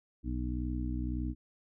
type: harmonic tone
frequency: 61.74 Hz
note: B1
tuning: in tune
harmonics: 1 / 2 / 3 / 4 / 5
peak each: -34 / -40 / -46 / -39 / -40 dBFS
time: 0.23-1.35 s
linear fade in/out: 50 ms
effects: none